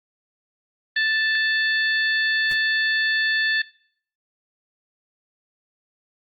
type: harmonic tone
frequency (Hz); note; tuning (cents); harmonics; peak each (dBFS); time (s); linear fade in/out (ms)
880; A5; 0; 2 / 3 / 4 / 5; -19 / -32 / -28 / -30; 0.96-3.62; 5
type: noise with exponential decay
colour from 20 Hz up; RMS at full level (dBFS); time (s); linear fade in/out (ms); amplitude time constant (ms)
pink; -32; 2.51-2.59; 1; 17
effects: noise-tail reverb RT60 0.6 s tail -22 dB re dry + Opus 24 kbps